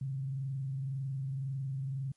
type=tone with frequency modulation; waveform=sine; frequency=134.9 Hz; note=C#3; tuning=47 cents flat; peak=-33 dBFS; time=0.01-2.12 s; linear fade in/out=5 ms; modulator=21.9 Hz; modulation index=0.3; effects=white hiss -75 dBFS RMS until 2.16 s + MP3 48 kbps